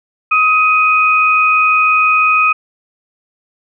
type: tone pair together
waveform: sine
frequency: 1263 / 2497 Hz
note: D#6 / D#7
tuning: +26 / +6 cents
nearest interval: octave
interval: 1180 cents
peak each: -11 dBFS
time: 0.31-2.53 s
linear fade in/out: 10 ms
effects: none